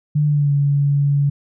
sine tone with pitch glide, 148.9 to 142.26 Hz, D3 to C#3, +24 to +45 cents, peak -13 dBFS, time 0.15-1.3 s, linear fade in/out 10 ms, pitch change -79 cents, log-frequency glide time 0.26-0.52 s, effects none

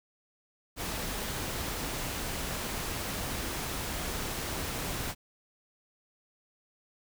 pink noise, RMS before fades -35 dBFS, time 0.76-5.15 s, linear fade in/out 50 ms, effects none

